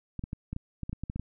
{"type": "clicks", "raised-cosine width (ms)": 5, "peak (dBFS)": -22, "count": 12, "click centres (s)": [0.193, 0.239, 0.331, 0.53, 0.564, 0.833, 0.895, 0.93, 1.036, 1.099, 1.16, 1.196], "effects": []}